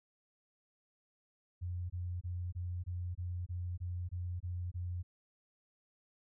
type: tone bursts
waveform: sine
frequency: 88.8 Hz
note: F2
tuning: 29 cents sharp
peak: -36 dBFS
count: 11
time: 1.61-5.03 s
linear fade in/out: 20 ms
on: 290 ms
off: 23 ms
effects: none